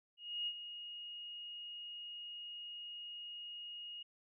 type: tone with ADSR envelope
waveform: sine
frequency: 2870 Hz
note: F7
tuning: 47 cents sharp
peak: -35 dBFS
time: 0.17-4.03 s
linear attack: 300 ms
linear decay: 57 ms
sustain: -10 dB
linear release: 8 ms
effects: none